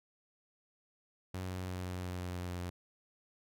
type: tone with pitch steps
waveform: sawtooth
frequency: 92.5 / 91.97 / 91.44 / 90.91 / 90.39 / 89.87 / 89.35 / 88.83 Hz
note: F#2 / F#2 / F#2 / F#2 / F#2 / F#2 / F2 / F2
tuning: 0 / -10 / -20 / -30 / -40 / -50 / +40 / +30 cents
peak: -34 dBFS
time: 1.34-2.7 s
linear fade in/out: 5 ms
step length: 170 ms
effects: none